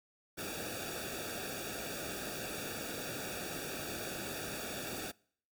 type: noise with comb filter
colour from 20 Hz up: pink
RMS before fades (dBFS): -41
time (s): 0.37-5.12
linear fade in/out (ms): 20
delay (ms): 0.97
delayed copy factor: -1
effects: noise-tail reverb RT60 0.6 s tail -25 dB re dry